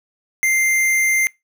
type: tone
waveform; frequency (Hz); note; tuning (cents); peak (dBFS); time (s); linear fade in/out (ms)
square; 2093; C7; 0; -15; 0.43-1.27; 0
effects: noise-tail reverb RT60 0.2 s tail -22 dB re dry